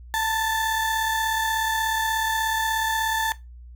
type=tone pair together; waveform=35% pulse; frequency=890.3 / 1744 Hz; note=A5 / A6; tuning=+20 / -16 cents; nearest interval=octave; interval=1164 cents; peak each=-22 / -25 dBFS; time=0.14-3.32 s; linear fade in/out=0 ms; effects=noise-tail reverb RT60 0.2 s tail -17 dB re dry + added 60 Hz sine -40 dBFS peak until 3.75 s